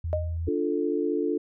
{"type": "tone", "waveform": "sine", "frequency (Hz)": 82.8, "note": "E2", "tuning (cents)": 8, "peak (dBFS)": -27, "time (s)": [0.04, 0.49], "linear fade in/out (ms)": 5}
{"type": "tone with exponential decay", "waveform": "sine", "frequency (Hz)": 616, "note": "D#5", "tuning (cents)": -17, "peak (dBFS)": -21, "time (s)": [0.13, 0.37], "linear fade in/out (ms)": 0, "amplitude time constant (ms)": 52}
{"type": "chord", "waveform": "sine", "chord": "D minor", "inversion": "none", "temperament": "equal", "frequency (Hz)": [293.7, 349.2, 440], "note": ["D4", "F4", "A4"], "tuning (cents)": [0, 0, 0], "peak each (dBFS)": -28, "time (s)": [0.47, 1.38], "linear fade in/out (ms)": 10}
{"effects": []}